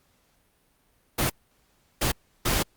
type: noise bursts at uneven times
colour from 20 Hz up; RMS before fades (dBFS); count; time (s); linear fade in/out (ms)
pink; -24; 3; 1.18-1.3 / 2.01-2.12 / 2.45-2.63; 10
effects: pink hiss -66 dBFS RMS until 2.76 s + Opus 48 kbps